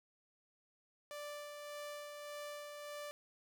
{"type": "tone with tremolo", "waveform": "sawtooth", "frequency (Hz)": 587.3, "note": "D5", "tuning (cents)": 0, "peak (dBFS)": -40, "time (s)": [1.11, 3.11], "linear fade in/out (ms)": 0, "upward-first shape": "sine", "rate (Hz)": 1.7, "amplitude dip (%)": 35, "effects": []}